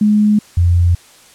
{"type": "tone pair in turn", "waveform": "sine", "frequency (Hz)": [210.2, 86.94], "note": ["G#3", "F2"], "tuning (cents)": [21, -7], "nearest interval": "octave + minor third", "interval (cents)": 1528, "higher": "first", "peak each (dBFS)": -8, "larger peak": "neither", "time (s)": [[0.01, 0.39], [0.57, 0.95]], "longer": "neither", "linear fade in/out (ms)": 5, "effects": ["white hiss -44 dBFS RMS until 1.34 s", "low-pass 10000 Hz 12 dB/octave"]}